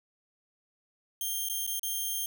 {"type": "tone with dropouts", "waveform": "5% pulse", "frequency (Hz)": 3185, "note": "G7", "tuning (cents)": 27, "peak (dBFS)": -22, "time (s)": [1.21, 2.26], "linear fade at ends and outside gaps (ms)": 2, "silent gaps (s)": [[1.488, 1.497], [1.666, 1.675], [1.795, 1.831]], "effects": []}